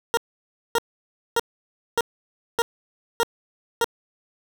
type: tone bursts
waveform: 20% pulse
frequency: 466.2 Hz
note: A#4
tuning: in tune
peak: -13 dBFS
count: 7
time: 0.14-3.844 s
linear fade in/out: 0 ms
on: 32 ms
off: 580 ms
effects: none